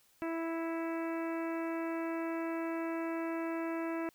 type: harmonic tone with a mistuned harmonic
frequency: 329.6 Hz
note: E4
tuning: in tune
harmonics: 1 / 2 / 3 / 4 / 5 / 6 / 7 / 8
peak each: -35 / -41 / -45 / -47 / -49 / -51 / -52 / -53 dBFS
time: 0.22-4.09 s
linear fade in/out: 0 ms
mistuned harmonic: 7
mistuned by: -25 cents
effects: white hiss -68 dBFS RMS until 4.14 s